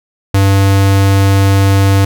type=tone; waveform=square; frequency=98 Hz; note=G2; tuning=in tune; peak=-7 dBFS; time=0.34-2.05 s; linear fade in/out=5 ms; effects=none